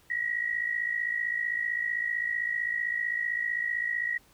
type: tone pair together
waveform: sine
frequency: 1897.4 / 1953 Hz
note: A#6 / B6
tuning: +30 / -20 cents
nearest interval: minor second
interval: 50 cents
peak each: -29 / -32 dBFS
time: 0.1-4.18 s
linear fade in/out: 5 ms
effects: pink hiss -61 dBFS RMS until 4.33 s

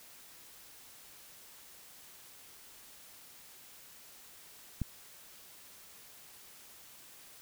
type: click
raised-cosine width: 5 ms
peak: -20 dBFS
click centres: 4.817 s
effects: white hiss -55 dBFS RMS until 7.41 s

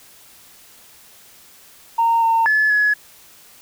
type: tone with pitch steps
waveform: sine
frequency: 921 / 910 / 1721 / 1692 Hz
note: A#5 / A#5 / A6 / G#6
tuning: -21 / -42 / -39 / +32 cents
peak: -12 dBFS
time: 1.98-2.94 s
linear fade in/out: 10 ms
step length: 240 ms
effects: tanh soft clip ceiling -9 dBFS + white hiss -47 dBFS RMS until 3.61 s

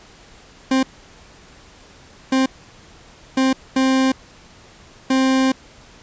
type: tone bursts at uneven times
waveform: 40% pulse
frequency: 263.4 Hz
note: C4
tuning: 12 cents sharp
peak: -13 dBFS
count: 5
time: 0.71-0.83 / 2.32-2.46 / 3.37-3.53 / 3.76-4.12 / 5.1-5.52 s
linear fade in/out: 5 ms
effects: pink hiss -46 dBFS RMS until 6.02 s + resampled to 16000 Hz

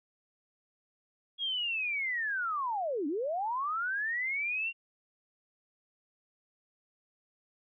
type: linear two-way sweep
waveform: sine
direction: down then up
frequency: 3322 to 270.2 to 2782 Hz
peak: -30 dBFS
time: 1.38-4.73 s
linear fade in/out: 50 ms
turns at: 3.07 s
effects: none

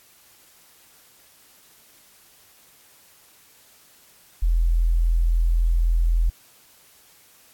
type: tone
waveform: sine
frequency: 41.87 Hz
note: E1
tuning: 28 cents sharp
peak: -16 dBFS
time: 4.42-6.3 s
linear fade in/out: 10 ms
effects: white hiss -54 dBFS RMS until 7.53 s + AAC 64 kbps

